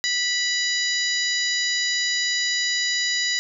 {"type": "harmonic tone", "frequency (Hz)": 983, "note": "B5", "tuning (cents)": -8, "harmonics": [2, 3, 4, 5, 6, 7], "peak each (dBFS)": [-25, -33, -26, -27, -34, -30], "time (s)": [0.04, 3.39], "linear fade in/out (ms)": 0, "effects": []}